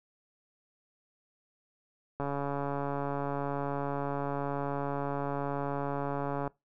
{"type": "click train", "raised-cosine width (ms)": 1, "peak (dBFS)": -20, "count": 604, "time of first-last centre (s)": [2.2, 6.477], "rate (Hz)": 141, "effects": ["noise-tail reverb RT60 0.2 s tail -22 dB re dry"]}